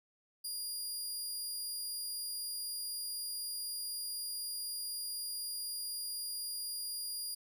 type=tone; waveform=20% pulse; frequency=4832 Hz; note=D8; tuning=48 cents sharp; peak=-32 dBFS; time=0.44-7.35 s; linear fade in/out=10 ms; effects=none